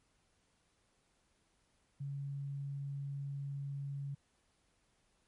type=tone; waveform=sine; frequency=140 Hz; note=C#3; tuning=18 cents sharp; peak=-38 dBFS; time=2-4.15 s; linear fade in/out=10 ms; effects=pink hiss -75 dBFS RMS until 5.27 s + MP3 48 kbps